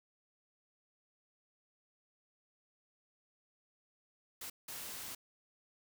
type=noise bursts at uneven times; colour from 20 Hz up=white; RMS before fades=-45 dBFS; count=2; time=4.41-4.5 / 4.68-5.15 s; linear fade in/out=5 ms; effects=none